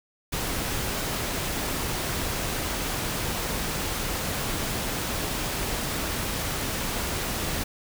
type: noise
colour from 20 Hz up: pink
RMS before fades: -29 dBFS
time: 0.32-7.64 s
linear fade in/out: 10 ms
effects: none